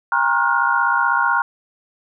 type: tone cluster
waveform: sine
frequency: 809 / 941 / 1075 / 1410 / 1466 Hz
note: G#5 / A#5 / C6 / F6 / F#6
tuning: -46 / +16 / +47 / +16 / -16 cents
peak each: -25 / -20 / -21 / -19 / -23 dBFS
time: 0.12-1.42 s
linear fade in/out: 2 ms
effects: none